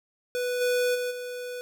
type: tone with level steps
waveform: square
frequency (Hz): 493.9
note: B4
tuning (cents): 0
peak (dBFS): -27 / -23 / -28 / -34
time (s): 0.35-1.61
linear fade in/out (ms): 0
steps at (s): 0.6 / 0.94 / 1.1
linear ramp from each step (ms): 20
effects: none